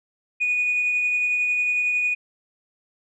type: tone with tremolo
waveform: sine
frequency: 2467 Hz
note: D#7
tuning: 15 cents flat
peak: -17 dBFS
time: 0.4-2.15 s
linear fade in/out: 20 ms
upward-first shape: triangle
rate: 11 Hz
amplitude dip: 30%
effects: tanh soft clip ceiling -15 dBFS